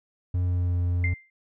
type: tone with pitch glide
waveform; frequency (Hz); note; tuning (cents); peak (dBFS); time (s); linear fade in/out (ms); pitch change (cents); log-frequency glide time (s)
triangle; 89.6 to 88.16; F2 to F2; +45 to +17; -20; 0.34-1.14; 5; -28; 0.44-0.75
type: tone with exponential decay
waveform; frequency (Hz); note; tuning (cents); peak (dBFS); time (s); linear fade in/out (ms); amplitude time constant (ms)
sine; 2093; C7; 0; -24; 1.04-1.3; 2; 55
effects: none